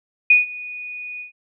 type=tone with ADSR envelope; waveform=sine; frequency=2470 Hz; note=D#7; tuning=13 cents flat; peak=-7 dBFS; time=0.3-1.32 s; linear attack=5 ms; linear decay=150 ms; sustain=-22 dB; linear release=120 ms; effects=none